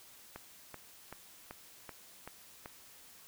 click train, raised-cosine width 0.5 ms, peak -29 dBFS, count 7, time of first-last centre 0.36-2.659 s, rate 2.61 Hz, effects white hiss -57 dBFS RMS until 3.27 s

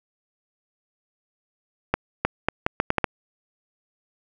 accelerating click train, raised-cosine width 0.5 ms, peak -4 dBFS, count 8, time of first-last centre 1.94-3.042 s, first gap 310 ms, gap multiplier 0.76, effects none

